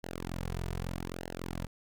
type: tone with flanger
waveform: sawtooth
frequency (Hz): 43.65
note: F1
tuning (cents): 0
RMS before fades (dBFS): -38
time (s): 0.03-1.67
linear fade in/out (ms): 10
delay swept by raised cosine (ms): 0.83 to 3.73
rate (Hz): 0.81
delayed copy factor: -0.95
effects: none